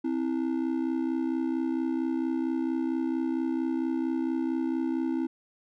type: ring-modulated tone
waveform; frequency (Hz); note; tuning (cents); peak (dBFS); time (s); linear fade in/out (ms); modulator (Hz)
triangle; 293.7; D4; 0; -21; 0.04-5.27; 10; 32.2
effects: none